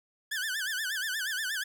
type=tone with vibrato; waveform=sawtooth; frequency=1627 Hz; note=G#6; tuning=36 cents flat; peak=-27 dBFS; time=0.31-1.64 s; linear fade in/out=10 ms; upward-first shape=sine; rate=8.4 Hz; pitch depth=170 cents each way; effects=none